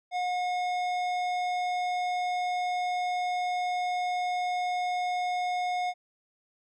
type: tone with tanh clipping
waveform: triangle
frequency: 722 Hz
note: F#5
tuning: 43 cents flat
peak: -29 dBFS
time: 0.11-5.94 s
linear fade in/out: 50 ms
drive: 18 dB
effects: none